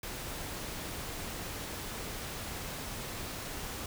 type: noise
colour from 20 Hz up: pink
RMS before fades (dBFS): -40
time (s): 0.03-3.86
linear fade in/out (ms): 2
effects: none